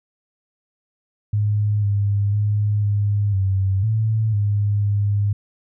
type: tone with pitch steps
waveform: sine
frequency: 104.5 / 101.4 / 104.2 / 102.6 / 96.3 / 110.1 / 102.8 / 102.1 Hz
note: G#2 / G#2 / G#2 / G#2 / G2 / A2 / G#2 / G#2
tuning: +11 / -41 / +6 / -21 / -30 / +2 / -17 / -29 cents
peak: -16 dBFS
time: 1.33-5.33 s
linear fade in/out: 5 ms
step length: 500 ms
effects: none